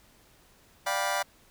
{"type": "chord", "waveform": "25% pulse", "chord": "G dominant seventh", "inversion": "second", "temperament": "just", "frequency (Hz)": [588, 705.6, 784, 980], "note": ["D5", "F5", "G5", "B5"], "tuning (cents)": [2, 18, 0, -14], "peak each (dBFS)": -29, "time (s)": [0.86, 1.23], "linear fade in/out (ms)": 10, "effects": ["pink hiss -60 dBFS RMS until 1.5 s"]}